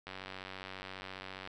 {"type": "click train", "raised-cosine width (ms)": 0.3, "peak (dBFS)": -27, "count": 134, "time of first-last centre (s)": [0.07, 1.474], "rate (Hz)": 94.7, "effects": []}